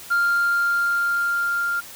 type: tone with level ramp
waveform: sine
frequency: 1396.9 Hz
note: F6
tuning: in tune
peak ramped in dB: -14 to -20 dBFS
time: 0.1-1.81 s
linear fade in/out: 20 ms
effects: tanh soft clip ceiling -15 dBFS + white hiss -40 dBFS RMS until 1.95 s